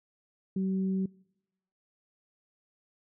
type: tone pair together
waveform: sine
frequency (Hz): 190 / 381.9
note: F#3 / G4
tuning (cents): +46 / -45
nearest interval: octave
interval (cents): 1209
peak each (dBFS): -27 / -39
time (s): 0.56-1.06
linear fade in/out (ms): 5
effects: noise-tail reverb RT60 0.9 s tail -25 dB re dry